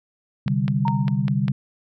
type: chord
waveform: sine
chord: C suspended second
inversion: none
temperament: just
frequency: 130.81 / 147.16 / 196.22 Hz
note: C3 / D3 / G3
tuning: 0 / +4 / +2 cents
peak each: -23 dBFS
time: 0.46-1.52 s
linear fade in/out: 5 ms
type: click train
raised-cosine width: 0.3 ms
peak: -15 dBFS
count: 6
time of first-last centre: 0.48-1.482 s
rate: 4.99 Hz
type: tone with exponential decay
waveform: sine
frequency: 924 Hz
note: A#5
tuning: 16 cents flat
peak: -20 dBFS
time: 0.85-1.27 s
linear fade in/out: 5 ms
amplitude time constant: 91 ms
effects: none